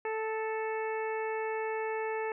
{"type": "harmonic tone with a mistuned harmonic", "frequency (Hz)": 440, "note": "A4", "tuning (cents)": 0, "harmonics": [1, 2, 3, 4, 5, 6], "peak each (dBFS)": [-33, -37, -46, -42, -44, -48], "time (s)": [0.05, 2.32], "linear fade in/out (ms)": 2, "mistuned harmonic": 3, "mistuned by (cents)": -15, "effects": []}